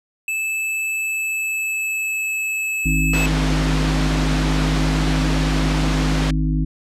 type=tone with pitch glide; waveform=square; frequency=2621 to 2603 Hz; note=E7 to E7; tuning=-11 to -22 cents; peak=-21 dBFS; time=0.28-3.26 s; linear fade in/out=2 ms; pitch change=-11 cents; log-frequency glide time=0.92-2.31 s
type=harmonic tone; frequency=51.91 Hz; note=G#1; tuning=in tune; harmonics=1 / 3 / 5 / 6; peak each=-19 / -21 / -24 / -29 dBFS; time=2.85-6.65 s; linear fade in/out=10 ms
type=band-pass noise; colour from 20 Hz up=pink; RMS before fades=-26 dBFS; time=3.13-6.31 s; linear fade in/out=5 ms; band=170 to 5100 Hz; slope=12 dB/octave
effects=low-pass 12000 Hz 12 dB/octave